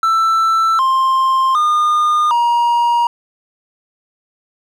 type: tone with pitch steps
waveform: triangle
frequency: 1329 / 1054 / 1217 / 948 Hz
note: E6 / C6 / D#6 / A#5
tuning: +14 / +12 / -39 / +29 cents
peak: -9 dBFS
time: 0.03-3.07 s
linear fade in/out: 2 ms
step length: 760 ms
effects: none